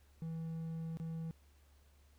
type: tone with dropouts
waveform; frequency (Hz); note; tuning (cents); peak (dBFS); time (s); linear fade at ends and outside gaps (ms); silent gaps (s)
triangle; 162.9; E3; -20; -37; 0.22-1.31; 0; 0.971-0.999
effects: added 71 Hz sine -63 dBFS peak until 2.18 s + pink hiss -72 dBFS RMS until 2.18 s